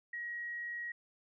sine tone, 1899 Hz, A#6, 32 cents sharp, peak -38 dBFS, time 0.13-0.92 s, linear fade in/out 5 ms, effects none

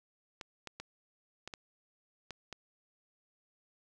clicks, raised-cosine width 0.2 ms, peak -25 dBFS, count 7, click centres 0.412 / 0.673 / 0.8 / 1.476 / 1.538 / 2.307 / 2.527 s, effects none

